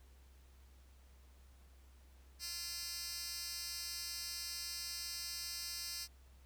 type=tone with high-pass filter; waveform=10% pulse; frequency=345.2 Hz; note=F4; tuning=20 cents flat; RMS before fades=-44 dBFS; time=2.39-6.08 s; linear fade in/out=50 ms; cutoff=4600 Hz; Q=1.6; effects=added 65 Hz sine -59 dBFS peak until 6.45 s + pink hiss -70 dBFS RMS until 6.45 s